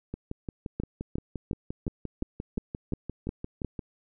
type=two click trains; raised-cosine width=3 ms; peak=-21 / -17 dBFS; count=22 / 9; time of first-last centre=0.14-3.792 / 0.8-3.647 s; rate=5.75 / 2.81 Hz; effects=none